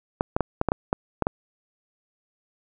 clicks, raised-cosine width 1 ms, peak -7 dBFS, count 9, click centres 0.209 / 0.365 / 0.407 / 0.614 / 0.687 / 0.719 / 0.929 / 1.223 / 1.269 s, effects none

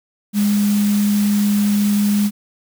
sine tone in noise, 205.7 Hz, G#3, 16 cents flat, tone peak -13 dBFS, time 0.33-2.31 s, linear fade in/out 50 ms, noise white, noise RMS -29 dBFS, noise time 0.33-2.31 s, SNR +13 dB, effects none

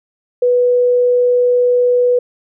sine tone, 491.9 Hz, B4, 7 cents flat, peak -9 dBFS, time 0.42-2.19 s, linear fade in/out 5 ms, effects none

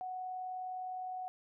sine tone with amplitude modulation, 740 Hz, F#5, in tune, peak -37 dBFS, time 0.01-1.28 s, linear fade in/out 0 ms, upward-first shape sine, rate 39.8 Hz, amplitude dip 25%, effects none

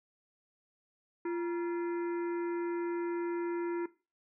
harmonic tone with a mistuned harmonic, 344.6 Hz, F4, 23 cents flat, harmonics 1 / 3 / 4 / 5 / 6 / 7, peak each -32 / -42 / -48 / -50 / -52 / -57 dBFS, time 1.25-3.86 s, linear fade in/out 5 ms, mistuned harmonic 3, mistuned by -140 cents, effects noise-tail reverb RT60 0.3 s tail -17 dB re dry

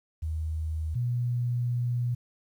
sine tone pair in turn, 79 / 121.46 Hz, D#2 / B2, +27 / -28 cents, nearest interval perfect fifth, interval 745 cents, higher second, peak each -28 / -25 dBFS, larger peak second, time 0.22-0.95 / 0.95-2.15 s, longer second, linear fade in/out 10 ms, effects 10-bit

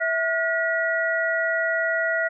sine tone cluster, 656 / 1437 / 1931 Hz, E5 / F6 / B6, -9 / +49 / -39 cents, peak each -25 dBFS, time 0-2.29 s, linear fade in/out 20 ms, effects none

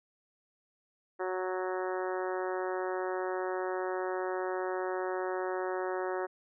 harmonic tone, 185 Hz, F#3, in tune, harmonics 2 / 3 / 4 / 5 / 6 / 7 / 8 / 9 / 10, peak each -34 / -38 / -40 / -42 / -44 / -45 / -46 / -47 / -48 dBFS, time 1.19-6.27 s, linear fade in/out 20 ms, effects none

